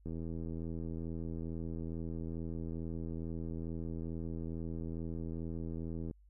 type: click train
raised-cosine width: 3 ms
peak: -29 dBFS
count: 499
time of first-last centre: 0.06-6.111 s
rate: 82.3 Hz
effects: added 50 Hz sine -59 dBFS peak until 6.29 s